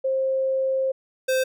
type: tone pair in turn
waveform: sine / square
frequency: 530 / 520 Hz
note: C5 / C5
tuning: +22 / -11 cents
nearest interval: unison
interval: 33 cents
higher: first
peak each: -20 dBFS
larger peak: neither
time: 0.04-0.92 / 1.28-1.44 s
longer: first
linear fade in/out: 10 ms
effects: none